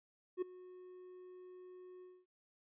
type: tone with ADSR envelope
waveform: triangle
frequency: 365.3 Hz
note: F#4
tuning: 22 cents flat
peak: -30 dBFS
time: 0.37-2.26 s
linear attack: 49 ms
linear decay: 8 ms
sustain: -20 dB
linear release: 240 ms
effects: resampled to 8000 Hz